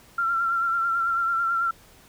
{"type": "tone with vibrato", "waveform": "sine", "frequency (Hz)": 1365, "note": "F6", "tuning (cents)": -40, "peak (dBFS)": -21, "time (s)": [0.18, 1.71], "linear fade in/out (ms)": 5, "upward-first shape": "sine", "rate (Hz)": 9.1, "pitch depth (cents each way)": 37, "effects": ["pink hiss -53 dBFS RMS until 2.08 s"]}